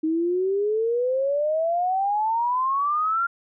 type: exponential sweep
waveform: sine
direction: up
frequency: 311.1 to 1400 Hz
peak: -20 dBFS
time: 0.03-3.27 s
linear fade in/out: 10 ms
effects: none